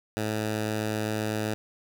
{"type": "tone", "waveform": "10% pulse", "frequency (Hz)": 107.8, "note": "A2", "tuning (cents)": -35, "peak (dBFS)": -19, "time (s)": [0.17, 1.54], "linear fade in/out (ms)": 0, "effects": []}